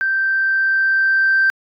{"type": "tone with level ramp", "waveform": "sine", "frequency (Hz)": 1564, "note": "G6", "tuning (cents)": -4, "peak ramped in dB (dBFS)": [-15, -10], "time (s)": [0.01, 1.5], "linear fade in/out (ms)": 0, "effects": ["tanh soft clip ceiling -8 dBFS"]}